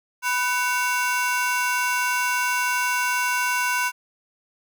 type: ring-modulated tone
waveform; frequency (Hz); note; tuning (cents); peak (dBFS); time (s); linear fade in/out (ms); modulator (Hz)
30% pulse; 1244.5; D#6; 0; -15; 0.22-3.92; 50; 256
effects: none